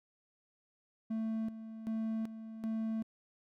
triangle tone with tremolo, 222.1 Hz, A3, 16 cents sharp, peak -31 dBFS, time 1.1-3.03 s, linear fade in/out 10 ms, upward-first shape square, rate 1.3 Hz, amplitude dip 70%, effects none

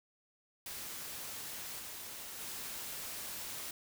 white noise with level steps, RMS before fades -44 / -46 / -43 dBFS, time 0.66-3.71 s, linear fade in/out 2 ms, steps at 1.78 / 2.39 s, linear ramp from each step 20 ms, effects none

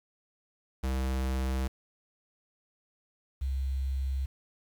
square / sine tone pair in turn, 65.41 / 66.86 Hz, C2 / C2, 0 / +38 cents, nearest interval unison, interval 38 cents, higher second, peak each -29 / -28 dBFS, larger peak second, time 0.83-1.68 / 3.41-4.26 s, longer neither, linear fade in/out 10 ms, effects 9-bit

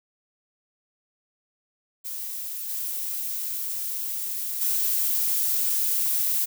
violet noise with level steps, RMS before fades -33 / -30 / -24 dBFS, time 2.04-6.46 s, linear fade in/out 20 ms, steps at 2.69 / 4.61 s, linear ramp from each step 5 ms, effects none

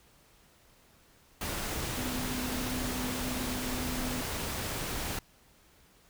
sine tone in noise, 251.5 Hz, B3, 32 cents sharp, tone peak -36 dBFS, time 1.97-4.21 s, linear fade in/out 2 ms, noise pink, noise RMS -35 dBFS, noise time 1.41-5.19 s, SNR -4 dB, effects pink hiss -62 dBFS RMS until 6.09 s

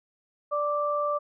sine tone pair together, 587.3 / 1173.2 Hz, D5 / D6, 0 / -2 cents, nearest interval octave, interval 1198 cents, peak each -27 dBFS, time 0.51-1.19 s, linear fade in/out 20 ms, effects none

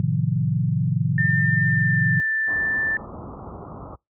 sine chord, F dominant seventh, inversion first, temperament equal with one note detuned, 110 / 130.81 / 155.56 / 177.15 Hz, A2 / C3 / Eb3 / F3, 0 / 0 / 0 / +25 cents, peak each -25 / -23 / -23 / -26 dBFS, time 0-2.2 s, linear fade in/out 0 ms
sine tone with pitch glide, 1797 to 1768.2 Hz, A6 to A6, +36 to +8 cents, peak -20 dBFS, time 1.18-2.97 s, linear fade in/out 2 ms, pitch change -28 cents, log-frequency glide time 1.61-2.3 s
pink low-pass noise, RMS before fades -36 dBFS, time 2.47-3.96 s, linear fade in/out 10 ms, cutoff 1300 Hz, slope 96 dB/octave
effects noise-tail reverb RT60 0.2 s tail -26 dB re dry + high-pass 60 Hz 12 dB/octave

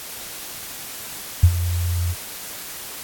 sine tone with ADSR envelope, 87.31 Hz, F2, in tune, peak -5 dBFS, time 1.43-2.15 s, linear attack 7 ms, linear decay 63 ms, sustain -14 dB, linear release 43 ms, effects white hiss -34 dBFS RMS until 3.03 s + AAC 64 kbps

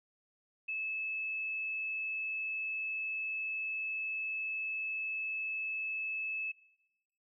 sine tone, 2606 Hz, E7, 20 cents flat, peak -34 dBFS, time 0.68-6.52 s, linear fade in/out 10 ms, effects noise-tail reverb RT60 0.9 s tail -18 dB re dry

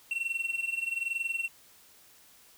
triangle tone with amplitude modulation, 2719 Hz, F7, 47 cents flat, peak -25 dBFS, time 0.11-1.48 s, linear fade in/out 2 ms, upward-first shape sine, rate 21.1 Hz, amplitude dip 80%, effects white hiss -58 dBFS RMS until 2.57 s

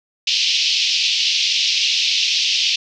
pink band-pass noise, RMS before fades -18 dBFS, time 0.27-2.76 s, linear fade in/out 5 ms, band 2600 to 5600 Hz, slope 48 dB/octave, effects none

